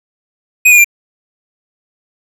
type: tone with pitch steps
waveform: square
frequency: 2500 / 2439 / 2379 Hz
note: D#7 / D#7 / D7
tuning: +8 / -35 / +22 cents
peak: -4 dBFS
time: 0.65-0.845 s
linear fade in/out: 10 ms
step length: 65 ms
effects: none